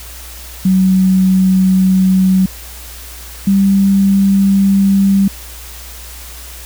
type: tone pair in turn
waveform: sine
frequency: 188 / 196.2 Hz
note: F#3 / G3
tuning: +28 / +2 cents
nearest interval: minor second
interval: 74 cents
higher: second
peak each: -7 dBFS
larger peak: neither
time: 0.65-2.46 / 3.47-5.28 s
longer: neither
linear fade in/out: 5 ms
effects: added 60 Hz sine -32 dBFS peak until 6.65 s + white hiss -33 dBFS RMS until 6.65 s